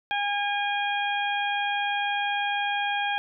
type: harmonic tone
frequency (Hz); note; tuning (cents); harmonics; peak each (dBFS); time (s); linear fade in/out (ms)
814; G#5; -35; 1 / 2 / 3 / 4; -27 / -30 / -32 / -33; 0.11-3.18; 0
effects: none